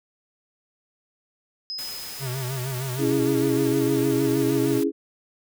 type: tone with exponential decay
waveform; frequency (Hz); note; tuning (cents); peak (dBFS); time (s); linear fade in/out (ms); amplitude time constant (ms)
sine; 5070; D#8; +32; -28; 1.7-3.22; 0; 330
type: noise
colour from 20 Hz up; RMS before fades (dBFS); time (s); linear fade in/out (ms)
white; -37; 1.78-4.84; 10
type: tone with vibrato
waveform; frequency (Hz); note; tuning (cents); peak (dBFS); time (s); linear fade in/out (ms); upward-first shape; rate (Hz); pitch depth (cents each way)
square; 129.8; C3; -13; -28; 2.19-4.82; 50; sine; 6.5; 87
type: chord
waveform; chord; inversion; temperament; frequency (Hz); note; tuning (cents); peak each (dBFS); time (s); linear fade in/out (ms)
sine; C# minor; none; equal; 277.2 / 329.6 / 415.3; C#4 / E4 / G#4; 0 / 0 / 0; -24; 2.98-4.92; 50
effects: none

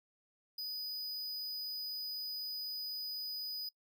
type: tone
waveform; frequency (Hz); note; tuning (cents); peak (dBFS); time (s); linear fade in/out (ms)
square; 4972; D#8; -2; -39; 0.58-3.69; 5
effects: noise-tail reverb RT60 0.1 s tail -24 dB re dry

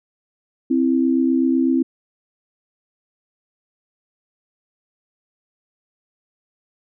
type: tone pair together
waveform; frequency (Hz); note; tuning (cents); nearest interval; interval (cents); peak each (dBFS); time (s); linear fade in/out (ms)
sine; 261.6 / 329.6; C4 / E4; 0 / 0; major third; 400; -16 / -19; 0.7-1.83; 10
effects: none

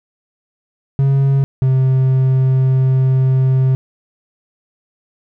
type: tone pair in turn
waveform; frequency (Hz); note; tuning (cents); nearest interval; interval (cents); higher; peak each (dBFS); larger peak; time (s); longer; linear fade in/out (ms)
triangle; 136.9 / 131.25; C#3 / C3; -21 / +6; minor second; 73; first; -8; neither; 0.99-1.44 / 1.62-3.75; second; 0
effects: none

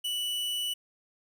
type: tone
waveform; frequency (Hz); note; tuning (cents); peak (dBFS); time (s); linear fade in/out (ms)
45% pulse; 2960; F#7; 0; -29; 0.04-0.74; 10
effects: none

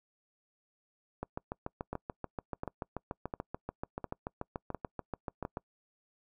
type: two click trains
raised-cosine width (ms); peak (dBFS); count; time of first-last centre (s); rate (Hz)
1; -22 / -22; 31 / 6; 1.23-5.572 / 1.93-5.451; 6.91 / 1.42
effects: noise-tail reverb RT60 0.1 s tail -26 dB re dry

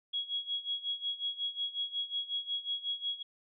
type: tone with tremolo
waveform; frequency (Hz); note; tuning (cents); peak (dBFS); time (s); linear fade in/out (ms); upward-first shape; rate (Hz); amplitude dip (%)
sine; 3322; G#7; 0; -30; 0.13-3.23; 10; sine; 5.5; 85
effects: none

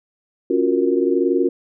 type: chord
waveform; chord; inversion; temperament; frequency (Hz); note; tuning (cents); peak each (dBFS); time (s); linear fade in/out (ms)
sine; Gb major seventh; second; equal; 277.2 / 349.2 / 370 / 466.2; Db4 / F4 / Gb4 / Bb4; 0 / 0 / 0 / 0; -21 / -19 / -20 / -22; 0.5-1.49; 5
effects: none

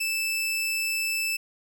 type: tone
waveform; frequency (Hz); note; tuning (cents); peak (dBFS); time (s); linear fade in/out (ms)
sawtooth; 2636; E7; -1; -22; 0-1.37; 10
effects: none

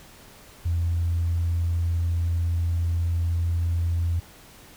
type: tone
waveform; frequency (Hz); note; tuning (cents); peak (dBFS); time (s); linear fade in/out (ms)
sine; 84.9; F2; -48; -20; 0.65-4.2; 10
effects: tanh soft clip ceiling -17 dBFS + pink hiss -49 dBFS RMS until 4.76 s

